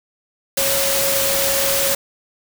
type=tone in noise; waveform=sine; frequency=550 Hz; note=C#5; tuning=14 cents flat; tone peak=-22 dBFS; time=0.57-1.95 s; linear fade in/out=5 ms; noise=white; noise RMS=-19 dBFS; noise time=0.57-1.95 s; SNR=-6 dB; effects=none